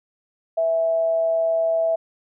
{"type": "tone with amplitude modulation", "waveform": "sine", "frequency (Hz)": 657, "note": "E5", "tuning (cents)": -6, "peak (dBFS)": -16, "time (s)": [0.57, 1.96], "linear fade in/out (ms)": 10, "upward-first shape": "sine", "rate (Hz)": 168, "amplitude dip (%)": 30, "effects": []}